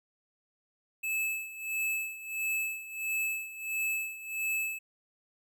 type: tone with tremolo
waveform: square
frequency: 2609 Hz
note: E7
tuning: 18 cents flat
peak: -29 dBFS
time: 1.03-4.79 s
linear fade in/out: 10 ms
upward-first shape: sine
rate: 1.5 Hz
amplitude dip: 80%
effects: none